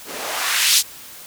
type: noise with band-pass filter sweep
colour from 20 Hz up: blue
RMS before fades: -19 dBFS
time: 0.05-0.83 s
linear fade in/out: 50 ms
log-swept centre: 250 to 5200 Hz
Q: 1.2
effects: white hiss -39 dBFS RMS until 1.26 s